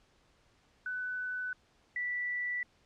sine tone pair in turn, 1498 / 1964 Hz, F#6 / B6, +21 / -10 cents, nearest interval perfect fourth, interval 469 cents, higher second, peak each -34 / -32 dBFS, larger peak second, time 0.86-1.53 / 1.96-2.63 s, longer neither, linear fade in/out 2 ms, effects pink hiss -68 dBFS RMS until 2.85 s + low-pass 6000 Hz 12 dB/octave

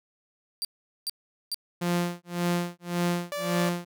sawtooth tone bursts, 4699 Hz, D8, in tune, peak -25 dBFS, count 3, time 0.62-1.544 s, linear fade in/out 0 ms, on 28 ms, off 420 ms
sawtooth tone with tremolo, 174.61 Hz, F3, in tune, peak -19 dBFS, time 1.81-3.85 s, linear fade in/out 10 ms, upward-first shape sine, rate 1.8 Hz, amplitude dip 100%
sawtooth tone, 581 Hz, D5, 19 cents flat, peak -26 dBFS, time 3.32-3.69 s, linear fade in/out 0 ms
effects none

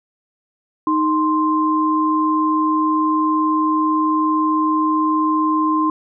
sine tone pair together, 311.1 / 1046.5 Hz, D#4 / C6, 0 / 0 cents, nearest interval octave + major sixth, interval 2100 cents, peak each -17 dBFS, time 0.87-5.9 s, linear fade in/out 2 ms, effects none

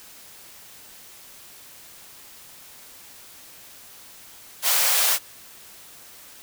white high-pass noise, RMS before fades -20 dBFS, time 4.62-5.19 s, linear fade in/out 50 ms, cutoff 530 Hz, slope 24 dB/octave, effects white hiss -46 dBFS RMS until 6.42 s

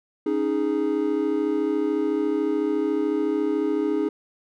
triangle chord, C# suspended second, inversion none, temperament equal, 277.2 / 311.1 / 415.3 Hz, C#4 / D#4 / G#4, 0 / 0 / 0 cents, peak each -26 / -22 / -23 dBFS, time 0.26-4.09 s, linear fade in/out 5 ms, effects none

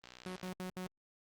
click train, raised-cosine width 0.2 ms, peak -33 dBFS, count 28, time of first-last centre 0.04-0.478 s, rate 61.6 Hz
sawtooth tone bursts, 183.9 Hz, F#3, 10 cents flat, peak -36 dBFS, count 4, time 0.26-0.867 s, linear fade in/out 0 ms, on 100 ms, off 69 ms
effects Opus 32 kbps

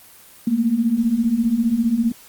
sine beating tone pair, 220 / 235 Hz, A3 / A#3, 0 / +14 cents, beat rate 15 Hz, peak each -21 / -17 dBFS, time 0.47-2.12 s, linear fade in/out 5 ms, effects white hiss -46 dBFS RMS until 2.28 s + Opus 24 kbps

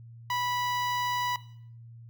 sawtooth tone with notch filter, 983 Hz, B5, 8 cents flat, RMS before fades -30 dBFS, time 0.3-1.36 s, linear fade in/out 2 ms, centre 9000 Hz, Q 0.78, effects noise-tail reverb RT60 0.6 s tail -17 dB re dry + added 116 Hz sine -45 dBFS peak until 2.09 s

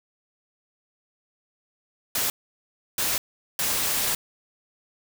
white noise bursts at uneven times, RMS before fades -25 dBFS, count 3, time 2.15-2.3 / 2.98-3.18 / 3.59-4.15 s, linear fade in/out 2 ms, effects none

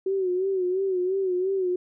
sine tone with vibrato, 374.3 Hz, F#4, 20 cents sharp, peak -22 dBFS, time 0.06-1.76 s, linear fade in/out 5 ms, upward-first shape sine, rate 2.9 Hz, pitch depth 75 cents each way, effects none

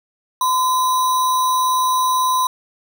sine tone with sample-and-hold, 1021 Hz, C6, 43 cents flat, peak -14 dBFS, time 0.41-2.47 s, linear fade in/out 2 ms, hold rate 4900 Hz, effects none

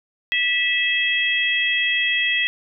harmonic tone, 653 Hz, E5, 17 cents flat, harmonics 3 / 4 / 5, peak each -21 / -22 / -23 dBFS, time 0.32-2.47 s, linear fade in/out 0 ms, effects none

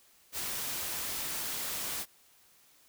white noise, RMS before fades -36 dBFS, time 0.32-2.06 s, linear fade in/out 50 ms, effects white hiss -63 dBFS RMS until 2.88 s

